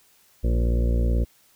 harmonic tone with a mistuned harmonic, 58.4 Hz, A#1, 4 cents sharp, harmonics 1 / 2 / 3 / 4 / 5 / 6 / 7 / 8 / 9 / 10, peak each -19 / -29 / -35 / -32 / -42 / -36 / -44 / -37 / -38 / -42 dBFS, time 0.43-1.25 s, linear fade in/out 20 ms, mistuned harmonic 5, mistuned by +24 cents, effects white hiss -59 dBFS RMS until 1.55 s

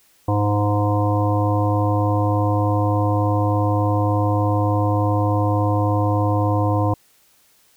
harmonic tone, 103.4 Hz, G#2, 7 cents flat, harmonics 1 / 3 / 5 / 7 / 9 / 10, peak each -18 / -23 / -25 / -26 / -28 / -28 dBFS, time 0.28-6.94 s, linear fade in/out 5 ms, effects white hiss -57 dBFS RMS until 7.76 s

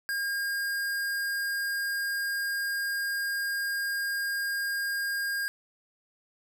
square tone, 1616 Hz, G#6, 48 cents flat, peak -29 dBFS, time 0.09-5.48 s, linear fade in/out 0 ms, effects none

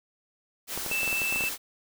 white band-stop noise, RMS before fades -34 dBFS, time 0.67-1.58 s, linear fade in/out 50 ms, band 100 to 180 Hz, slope 96 dB/octave
clicks, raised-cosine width 1 ms, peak -22 dBFS, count 11, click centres 0.776 / 0.863 / 0.914 / 1.032 / 1.077 / 1.128 / 1.218 / 1.325 / 1.36 / 1.408 / 1.438 s
triangle tone, 2648 Hz, E7, 7 cents sharp, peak -25 dBFS, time 0.91-1.49 s, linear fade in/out 5 ms
effects none

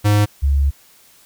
square / sine tone pair in turn, 103.83 / 69.8 Hz, G#2 / C#2, 0 / +13 cents, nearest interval perfect fifth, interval 687 cents, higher first, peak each -12 dBFS, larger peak neither, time 0.04-0.26 / 0.42-0.71 s, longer second, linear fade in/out 20 ms, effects white hiss -50 dBFS RMS until 1.25 s

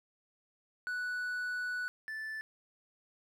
triangle tone pair in turn, 1480 / 1756 Hz, F#6 / A6, 0 / -4 cents, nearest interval minor third, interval 296 cents, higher second, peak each -32 / -36 dBFS, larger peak first, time 0.87-1.88 / 2.08-2.41 s, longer first, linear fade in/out 0 ms, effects none

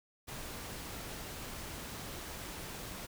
pink noise, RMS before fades -44 dBFS, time 0.27-3.07 s, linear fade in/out 20 ms, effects none

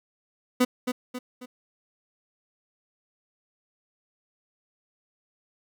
30% pulse tone with echo, 250 Hz, B3, 21 cents sharp, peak -15 dBFS, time 0.6-0.65 s, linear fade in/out 10 ms, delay 270 ms, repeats 3, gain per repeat -7 dB, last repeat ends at 1.46 s, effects none

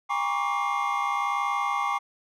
triangle tone cluster, 808 / 951 / 1097 / 1158 / 2119 Hz, G#5 / A#5 / C#6 / D6 / C7, -48 / +34 / -18 / -25 / +21 cents, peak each -28 / -31 / -29 / -27 / -32 dBFS, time 0.09-1.99 s, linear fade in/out 20 ms, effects none

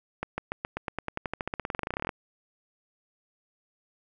accelerating click train, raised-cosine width 0.5 ms, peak -15 dBFS, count 29, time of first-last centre 0.23-2.092 s, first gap 150 ms, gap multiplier 0.93, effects none

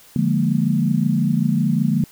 sine chord, Bb dominant seventh, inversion first, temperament equal, 146.83 / 174.61 / 207.7 / 233.1 Hz, D3 / F3 / Ab3 / Bb3, 0 / 0 / 0 / 0 cents, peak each -21 dBFS, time 0.16-2.04 s, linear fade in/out 2 ms, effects white hiss -48 dBFS RMS until 2.11 s

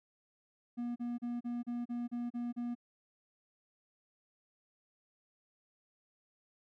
triangle tone bursts, 240 Hz, B3, 49 cents flat, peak -33 dBFS, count 9, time 0.77-2.752 s, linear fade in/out 20 ms, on 190 ms, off 34 ms, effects none

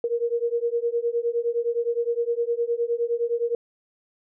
sine beating tone pair, 466.2 / 475.9 Hz, A#4 / A#4, 0 / +36 cents, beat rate 9.7 Hz, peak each -25 dBFS, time 0.04-3.55 s, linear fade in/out 2 ms, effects none

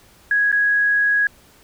sine tone with dropouts, 1661.2 Hz, G#6, in tune, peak -14 dBFS, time 0.31-1.27 s, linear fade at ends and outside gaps 2 ms, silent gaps 0.517-0.526 s, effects pink hiss -51 dBFS RMS until 1.63 s

